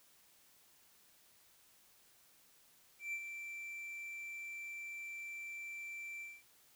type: tone with ADSR envelope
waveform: triangle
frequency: 2343 Hz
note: D7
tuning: 5 cents flat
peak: -35 dBFS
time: 2.99-6.43 s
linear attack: 140 ms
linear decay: 63 ms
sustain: -7 dB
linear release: 220 ms
effects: white hiss -67 dBFS RMS until 6.75 s